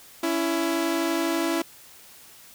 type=tone pair together; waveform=sawtooth; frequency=280.5 / 332.4 Hz; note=C#4 / E4; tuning=+21 / +15 cents; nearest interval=minor third; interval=294 cents; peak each=-25 / -20 dBFS; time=0.23-1.62 s; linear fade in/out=5 ms; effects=white hiss -49 dBFS RMS until 2.54 s